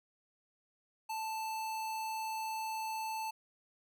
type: tone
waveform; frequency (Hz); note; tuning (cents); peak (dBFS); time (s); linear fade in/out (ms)
square; 881; A5; +2; -37; 1.09-3.31; 10
effects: none